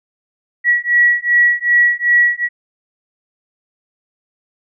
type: beating tone pair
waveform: sine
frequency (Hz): 1926 / 1928.6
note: B6 / B6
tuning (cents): -44 / -42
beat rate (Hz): 2.6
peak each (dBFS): -13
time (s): 0.64-2.49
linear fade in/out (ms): 50
effects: none